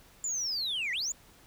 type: linear two-way sweep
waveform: sine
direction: down then up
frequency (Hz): 7210 to 1864.7 to 7210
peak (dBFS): -28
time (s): 0.24-1.12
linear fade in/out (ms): 2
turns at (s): 0.92
effects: tanh soft clip ceiling -28 dBFS + pink hiss -58 dBFS RMS until 1.46 s